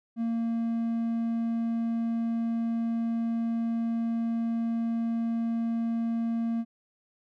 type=tone; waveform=triangle; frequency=230 Hz; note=A#3; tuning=23 cents flat; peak=-24 dBFS; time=0.16-6.65 s; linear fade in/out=50 ms; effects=none